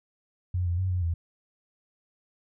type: tone with pitch steps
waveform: sine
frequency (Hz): 90.2 / 86.8 / 93.5 / 90.2 / 83.9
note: F#2 / F2 / F#2 / F#2 / E2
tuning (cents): -44 / -10 / +19 / -44 / +31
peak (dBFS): -24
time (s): 0.54-1.14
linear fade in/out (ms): 5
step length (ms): 120
effects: none